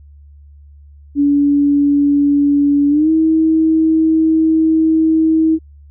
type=tone with pitch glide; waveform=sine; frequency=286.3 to 319.5 Hz; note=D4 to D#4; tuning=-44 to +46 cents; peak=-9 dBFS; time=1.15-5.59 s; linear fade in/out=50 ms; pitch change=+190 cents; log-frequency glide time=2.89-3.1 s; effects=added 72 Hz sine -38 dBFS peak until 5.9 s